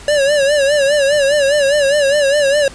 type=tone with vibrato; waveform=square; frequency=570 Hz; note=C#5; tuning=48 cents sharp; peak=-11 dBFS; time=0.08-2.68 s; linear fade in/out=2 ms; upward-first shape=sine; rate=4.9 Hz; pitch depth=88 cents each way; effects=pink hiss -36 dBFS RMS until 2.74 s + resampled to 22050 Hz